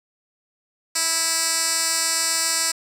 10% pulse tone with band-pass filter, 327.1 Hz, E4, 13 cents flat, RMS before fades -22 dBFS, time 0.95-2.72 s, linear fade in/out 10 ms, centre 7300 Hz, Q 2, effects none

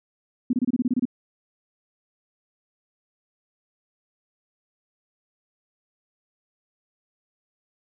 sine tone bursts, 249.1 Hz, B3, 15 cents sharp, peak -18 dBFS, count 10, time 0.5-1.054 s, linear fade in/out 5 ms, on 32 ms, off 26 ms, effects none

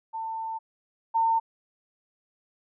sine tone pair in turn, 895 / 905.9 Hz, A5 / A#5, +29 / -50 cents, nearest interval unison, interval 21 cents, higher second, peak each -30 / -20 dBFS, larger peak second, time 0.13-0.59 / 1.14-1.4 s, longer first, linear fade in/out 20 ms, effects none

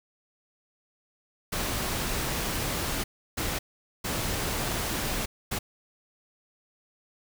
pink noise bursts at uneven times, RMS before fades -30 dBFS, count 4, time 1.52-3.04 / 3.37-3.59 / 4.04-5.26 / 5.51-5.59 s, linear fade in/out 10 ms, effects none

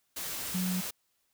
sine tone in noise, 183.2 Hz, F#3, 17 cents flat, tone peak -29 dBFS, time 0.54-0.81 s, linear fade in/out 10 ms, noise white, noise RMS -37 dBFS, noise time 0.16-0.91 s, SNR +5 dB, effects white hiss -75 dBFS RMS until 1.33 s

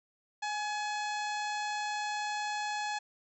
harmonic tone with a mistuned harmonic, 848 Hz, G#5, 36 cents sharp, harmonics 1 / 2 / 3 / 4 / 5 / 6 / 7 / 8 / 9, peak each -34 / -39 / -43 / -47 / -45 / -52 / -51 / -51 / -53 dBFS, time 0.42-2.99 s, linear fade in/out 10 ms, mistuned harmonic 1, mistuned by -27 cents, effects none

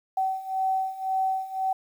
sine beating tone pair, 761 / 762.9 Hz, F#5 / G5, +48 / -47 cents, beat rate 1.9 Hz, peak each -29 / -26 dBFS, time 0.17-1.73 s, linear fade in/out 5 ms, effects 9-bit

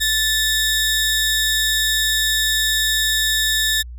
sawtooth tone pair together, 1756 / 3755 Hz, A6 / A#7, -4 / +12 cents, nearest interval octave + minor second, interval 1316 cents, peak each -16 dBFS, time 0-3.83 s, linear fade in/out 20 ms, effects added 60 Hz sine -31 dBFS peak until 3.98 s

